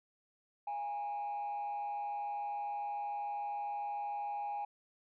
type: tone with frequency modulation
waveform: sine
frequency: 820 Hz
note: G#5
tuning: 22 cents flat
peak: -34 dBFS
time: 0.67-4.65 s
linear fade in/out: 5 ms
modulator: 127 Hz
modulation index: 0.35
effects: tanh soft clip ceiling -34 dBFS